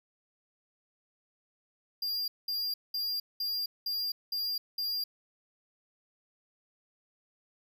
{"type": "tone bursts", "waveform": "square", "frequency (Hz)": 4798, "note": "D8", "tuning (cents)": 36, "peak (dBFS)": -31, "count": 7, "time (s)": [2.02, 5.04], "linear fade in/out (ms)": 5, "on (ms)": 260, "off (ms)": 200, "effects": []}